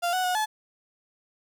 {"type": "tone with pitch steps", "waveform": "35% pulse", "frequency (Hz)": [695, 740, 728, 861], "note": ["F5", "F#5", "F#5", "A5"], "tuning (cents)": [-9, 0, -28, -38], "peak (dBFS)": -22, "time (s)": [0.02, 0.46], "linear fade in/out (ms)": 20, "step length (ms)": 110, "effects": []}